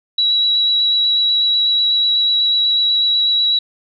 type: tone with vibrato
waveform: sine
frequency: 3900 Hz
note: B7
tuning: 23 cents flat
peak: -12 dBFS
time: 0.18-3.59 s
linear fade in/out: 5 ms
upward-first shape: sine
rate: 8.1 Hz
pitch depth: 11 cents each way
effects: none